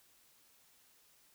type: silence
effects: white hiss -67 dBFS RMS until 1.34 s